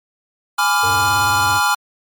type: chord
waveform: square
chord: G# diminished seventh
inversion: none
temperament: equal with one note detuned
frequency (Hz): 830.6 / 999.8 / 1174.7 / 1396.9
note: G#5 / B5 / D6 / F6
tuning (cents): 0 / +21 / 0 / 0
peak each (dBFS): -20 / -21 / -22 / -18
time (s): 0.58-1.75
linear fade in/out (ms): 10
type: tone with vibrato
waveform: 45% pulse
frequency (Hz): 97.8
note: G2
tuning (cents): -4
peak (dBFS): -25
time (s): 0.82-1.61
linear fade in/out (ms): 50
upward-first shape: sine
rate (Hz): 18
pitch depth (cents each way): 200
type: tone with exponential decay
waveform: sine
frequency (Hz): 458.8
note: A#4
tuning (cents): -28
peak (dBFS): -26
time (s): 0.83-1.39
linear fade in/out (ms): 5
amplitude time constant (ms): 120
effects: MP3 96 kbps